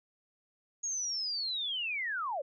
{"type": "linear sweep", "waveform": "sine", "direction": "down", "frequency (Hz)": [6660, 510], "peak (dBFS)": -32, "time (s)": [0.83, 2.42], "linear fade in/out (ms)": 10, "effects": []}